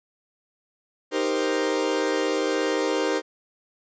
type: chord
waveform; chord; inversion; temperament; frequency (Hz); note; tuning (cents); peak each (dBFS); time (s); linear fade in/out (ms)
40% pulse; C minor seventh; first; equal; 311.1 / 392 / 466.2 / 523.3; Eb4 / G4 / Bb4 / C5; 0 / 0 / 0 / 0; -27; 1.11-3.22; 50
effects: resampled to 16000 Hz